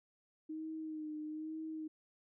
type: tone with vibrato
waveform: sine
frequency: 311.1 Hz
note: D#4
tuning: in tune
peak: -40 dBFS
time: 0.49-1.88 s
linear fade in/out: 10 ms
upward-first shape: sine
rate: 1.1 Hz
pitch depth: 35 cents each way
effects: none